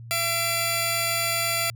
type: tone pair together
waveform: 10% pulse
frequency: 676 / 2342 Hz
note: E5 / D7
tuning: +43 / -5 cents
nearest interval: octave + minor seventh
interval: 2152 cents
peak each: -17 dBFS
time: 0.11-1.7 s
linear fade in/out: 0 ms
effects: added 116 Hz sine -38 dBFS peak until 1.75 s